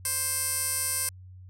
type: tone with band-pass filter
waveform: 15% pulse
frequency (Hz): 525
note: C5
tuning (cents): +6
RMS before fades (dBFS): -29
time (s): 0.05-1.09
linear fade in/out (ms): 2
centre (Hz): 10000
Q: 2.9
effects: added 92 Hz sine -44 dBFS peak until 1.49 s